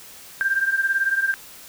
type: beating tone pair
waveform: sine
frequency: 1580 / 1598 Hz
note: G6 / G6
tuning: +13 / +33 cents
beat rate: 18 Hz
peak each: -20 / -24 dBFS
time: 0.41-1.34 s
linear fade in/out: 0 ms
effects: white hiss -43 dBFS RMS until 1.68 s